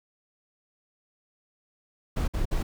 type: noise bursts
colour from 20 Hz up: brown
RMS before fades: -26 dBFS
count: 3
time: 2.16-2.63 s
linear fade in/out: 10 ms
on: 120 ms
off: 55 ms
effects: none